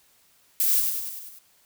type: noise with echo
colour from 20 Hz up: violet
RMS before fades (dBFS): -22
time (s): 0.6-0.8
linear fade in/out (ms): 2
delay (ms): 98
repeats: 6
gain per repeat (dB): -4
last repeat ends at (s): 1.388
effects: white hiss -61 dBFS RMS until 1.65 s